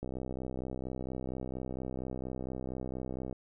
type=click train; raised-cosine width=2 ms; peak=-25 dBFS; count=213; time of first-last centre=0.03-3.327 s; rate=64.3 Hz; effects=none